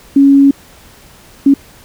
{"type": "tone bursts at uneven times", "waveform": "sine", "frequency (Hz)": 277.5, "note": "C#4", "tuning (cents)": 2, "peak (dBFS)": -3, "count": 2, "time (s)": [[0.16, 0.51], [1.46, 1.54]], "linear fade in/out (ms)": 5, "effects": ["pink hiss -41 dBFS RMS until 1.84 s"]}